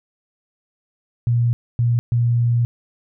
sine tone bursts at uneven times, 119 Hz, A#2, 36 cents sharp, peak -14 dBFS, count 3, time 1.27-1.53 / 1.79-1.99 / 2.12-2.65 s, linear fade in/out 0 ms, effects none

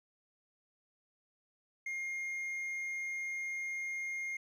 sine tone with hard clipping, 2128 Hz, C7, 29 cents sharp, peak -37 dBFS, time 1.86-4.37 s, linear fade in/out 5 ms, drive 3 dB, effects none

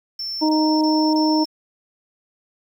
sine tone bursts, 5380 Hz, E8, 34 cents sharp, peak -25 dBFS, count 4, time 0.19-1.456 s, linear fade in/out 5 ms, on 300 ms, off 22 ms
harmonic tone, 310 Hz, D#4, 6 cents flat, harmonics 1 / 2 / 3, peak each -16 / -26 / -23 dBFS, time 0.41-1.45 s, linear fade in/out 20 ms
effects 8-bit

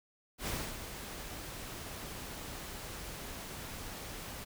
pink noise with ADSR envelope, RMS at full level -36 dBFS, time 0.38-4.45 s, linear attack 93 ms, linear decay 290 ms, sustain -8 dB, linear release 19 ms, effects none

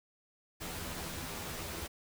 pink noise with comb filter, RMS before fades -41 dBFS, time 0.6-1.88 s, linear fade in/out 20 ms, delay 12 ms, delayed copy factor +0.7, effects none

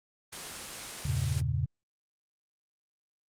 white noise, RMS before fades -38 dBFS, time 0.32-1.41 s, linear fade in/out 10 ms
sine chord, E diminished seventh, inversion none, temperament equal, 82.41 / 98 / 116.54 / 138.59 Hz, E2 / G2 / Bb2 / Db3, 0 / 0 / 0 / 0 cents, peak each -33 / -35 / -33 / -31 dBFS, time 1.05-1.66 s, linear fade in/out 5 ms
effects low-pass 9000 Hz 12 dB/octave + Opus 24 kbps

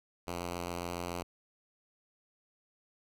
5% pulse tone with vibrato, 87.31 Hz, F2, in tune, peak -25 dBFS, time 0.27-1.23 s, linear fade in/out 5 ms, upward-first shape sine, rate 8 Hz, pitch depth 12 cents each way, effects none

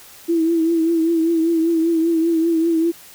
sine tone with vibrato, 329.6 Hz, E4, in tune, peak -14 dBFS, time 0.28-2.92 s, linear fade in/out 20 ms, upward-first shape triangle, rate 5.1 Hz, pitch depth 58 cents each way, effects white hiss -43 dBFS RMS until 3.14 s

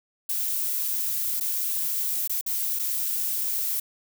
violet noise with dropouts, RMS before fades -27 dBFS, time 0.29-3.8 s, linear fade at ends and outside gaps 5 ms, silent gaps 1.399-1.407 / 2.276-2.295 / 2.412-2.462 / 2.79-2.794 s, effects none

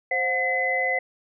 sine tone cluster, 524 / 723 / 2026 Hz, C5 / F#5 / B6, +2 / -40 / +44 cents, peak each -28 / -28 / -23 dBFS, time 0.11-0.99 s, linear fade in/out 5 ms, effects none

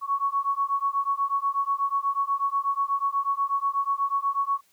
sine beating tone pair, 1108.7 / 1116.9 Hz, C#6 / C#6, 0 / +13 cents, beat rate 8.2 Hz, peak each -26 dBFS, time 0.01-4.61 s, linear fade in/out 50 ms, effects white hiss -64 dBFS RMS until 4.72 s

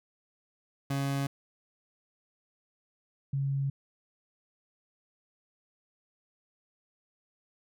30% pulse / sine tone pair in turn, 138.59 / 137.82 Hz, C#3 / C#3, 0 / -10 cents, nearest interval unison, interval 10 cents, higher first, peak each -26 / -27 dBFS, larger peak first, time 0.9-1.27 / 3.33-3.7 s, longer neither, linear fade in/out 5 ms, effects none

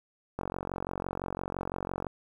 click train, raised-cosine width 1 ms, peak -19 dBFS, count 78, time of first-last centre 0.39-2.068 s, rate 45.9 Hz, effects 9-bit

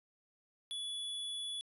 square tone, 3417 Hz, G#7, 49 cents sharp, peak -39 dBFS, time 0.71-1.61 s, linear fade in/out 0 ms, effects resampled to 32000 Hz

